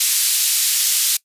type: band-pass noise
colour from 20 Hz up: white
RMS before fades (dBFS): -17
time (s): 0-1.17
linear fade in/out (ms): 5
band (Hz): 3500 to 13000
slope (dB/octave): 12
effects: noise-tail reverb RT60 0.1 s tail -21 dB re dry + resampled to 32000 Hz

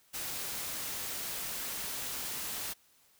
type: noise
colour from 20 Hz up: white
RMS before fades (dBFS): -38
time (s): 0.13-2.74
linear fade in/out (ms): 20
effects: white hiss -66 dBFS RMS until 3.19 s

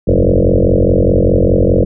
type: tone with frequency modulation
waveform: sine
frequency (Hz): 207.7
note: G#3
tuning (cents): 0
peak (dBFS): -7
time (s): 0.07-1.85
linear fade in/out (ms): 10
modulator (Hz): 44.9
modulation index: 7.7
effects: none

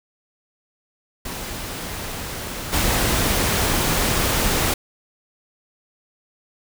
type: noise with level steps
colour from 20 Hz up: pink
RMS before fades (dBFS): -30 / -20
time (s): 1.25-4.74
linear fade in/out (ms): 5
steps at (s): 2.72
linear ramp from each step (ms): 20
effects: none

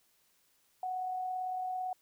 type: tone with amplitude modulation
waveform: sine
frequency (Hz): 740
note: F#5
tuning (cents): 0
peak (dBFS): -32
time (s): 0.83-1.93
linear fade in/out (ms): 2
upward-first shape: sine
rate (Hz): 37.9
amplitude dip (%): 30
effects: white hiss -71 dBFS RMS until 2.01 s

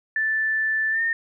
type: tone with pitch glide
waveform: sine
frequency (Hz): 1760 to 1825.2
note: A6 to A#6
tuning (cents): 0 to -37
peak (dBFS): -20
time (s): 0.16-1.13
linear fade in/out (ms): 2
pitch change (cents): +63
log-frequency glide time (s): 0.91-1.01
effects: none

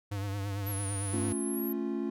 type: tone with vibrato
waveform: square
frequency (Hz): 99.8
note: G2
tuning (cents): +32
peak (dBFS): -33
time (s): 0.11-1.33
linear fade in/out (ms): 10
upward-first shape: triangle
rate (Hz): 8.9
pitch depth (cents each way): 60
type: exponential two-way sweep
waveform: sine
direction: down then up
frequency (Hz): 11970 to 9397 to 11800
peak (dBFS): -37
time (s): 0.66-1.73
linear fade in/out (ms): 10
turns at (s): 0.89
type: chord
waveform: triangle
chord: A augmented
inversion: none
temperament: equal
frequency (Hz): 220 / 277.2 / 349.2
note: A3 / C#4 / E#4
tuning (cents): 0 / 0 / 0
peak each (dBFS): -33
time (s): 1.13-2.1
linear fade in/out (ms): 5
effects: none

